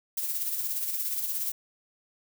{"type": "noise with tremolo", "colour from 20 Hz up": "violet", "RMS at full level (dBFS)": -29, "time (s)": [0.17, 1.52], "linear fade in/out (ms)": 5, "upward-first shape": "sine", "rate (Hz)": 17, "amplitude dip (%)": 45, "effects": []}